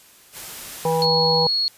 white noise, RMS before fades -35 dBFS, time 0.32-1.07 s, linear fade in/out 50 ms
harmonic tone, 162.2 Hz, E3, 28 cents flat, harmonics 1 / 3 / 5 / 6, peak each -25 / -20 / -24 / -26 dBFS, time 0.85-1.47 s, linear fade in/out 2 ms
sine tone, 4330 Hz, C#8, 41 cents flat, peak -18 dBFS, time 1.02-1.68 s, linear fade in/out 0 ms
effects white hiss -50 dBFS RMS until 1.77 s + resampled to 32000 Hz

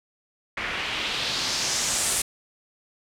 white noise with low-pass filter sweep, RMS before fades -27 dBFS, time 0.57-2.22 s, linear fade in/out 5 ms, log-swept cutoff 2100 to 9800 Hz, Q 2, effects none

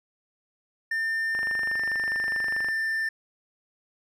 triangle tone with pitch glide, 1800 to 1786.5 Hz, A6 to A6, +39 to +26 cents, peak -23 dBFS, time 0.91-3.09 s, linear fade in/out 5 ms, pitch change -13 cents, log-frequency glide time 1.66-2.61 s
click train, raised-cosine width 0.5 ms, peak -23 dBFS, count 34, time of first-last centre 1.35-2.686 s, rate 24.7 Hz
effects none

